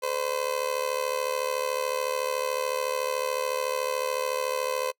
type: tone with amplitude modulation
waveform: 30% pulse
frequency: 512 Hz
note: C5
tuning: 38 cents flat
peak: -20 dBFS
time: 0.02-4.92 s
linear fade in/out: 20 ms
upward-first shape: sine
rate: 73.8 Hz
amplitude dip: 85%
effects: noise-tail reverb RT60 0.1 s tail -26 dB re dry